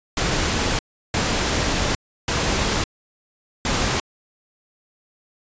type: noise bursts at uneven times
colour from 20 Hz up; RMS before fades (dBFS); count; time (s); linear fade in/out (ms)
pink; -21; 4; 0.17-0.79 / 1.14-1.95 / 2.28-2.84 / 3.65-4; 2
effects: resampled to 16000 Hz

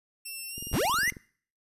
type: tone with pitch glide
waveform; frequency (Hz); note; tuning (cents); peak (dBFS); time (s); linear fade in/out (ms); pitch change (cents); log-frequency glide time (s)
5% pulse; 2699 to 2818; E7 to F7; +40 to +15; -28; 0.25-1.11; 10; +75; 0.48-0.58
type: click train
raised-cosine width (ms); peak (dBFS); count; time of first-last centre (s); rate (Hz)
3; -30; 14; 0.58-1.168; 22.1
type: noise with exponential growth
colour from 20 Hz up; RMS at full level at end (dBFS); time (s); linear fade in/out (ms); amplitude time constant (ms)
violet; -43; 0.73-0.87; 1; 30
type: linear sweep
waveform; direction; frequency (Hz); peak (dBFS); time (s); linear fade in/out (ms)
square; up; 32.7 to 2093; -25; 0.73-1.1; 0
effects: noise-tail reverb RT60 0.5 s tail -24 dB re dry + resampled to 32000 Hz

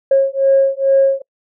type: beating tone pair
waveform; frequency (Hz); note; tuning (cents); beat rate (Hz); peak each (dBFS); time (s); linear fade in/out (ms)
sine; 542 / 544.3; C#5 / C#5; -39 / -32; 2.3; -12; 0.11-1.22; 5
effects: noise-tail reverb RT60 0.1 s tail -26 dB re dry + tanh soft clip ceiling -3 dBFS

